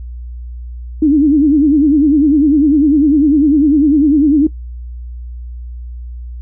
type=tone with vibrato; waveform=sine; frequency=293.7 Hz; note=D4; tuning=in tune; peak=-6 dBFS; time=1.02-4.47 s; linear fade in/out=5 ms; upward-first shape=sine; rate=10 Hz; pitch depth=130 cents each way; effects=noise-tail reverb RT60 0.1 s tail -19 dB re dry + added 60 Hz sine -24 dBFS peak until 6.41 s